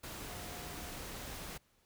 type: tone in noise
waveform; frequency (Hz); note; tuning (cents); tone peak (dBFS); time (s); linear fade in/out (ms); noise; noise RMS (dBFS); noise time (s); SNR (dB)
sine; 714; F5; +38; -54; 0.28-0.99; 10; pink; -45; 0.03-1.58; -12
effects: pink hiss -72 dBFS RMS until 1.85 s